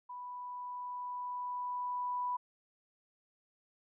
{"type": "tone with level ramp", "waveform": "sine", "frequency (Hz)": 987.8, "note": "B5", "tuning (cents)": 0, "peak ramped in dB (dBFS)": [-42, -32], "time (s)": [0.09, 2.37], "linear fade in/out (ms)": 10, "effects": []}